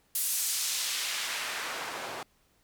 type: noise with band-pass filter sweep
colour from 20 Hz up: white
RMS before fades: -33 dBFS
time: 0.15-2.23 s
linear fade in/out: 2 ms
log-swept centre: 12000 to 560 Hz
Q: 0.77
effects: pink hiss -68 dBFS RMS until 2.63 s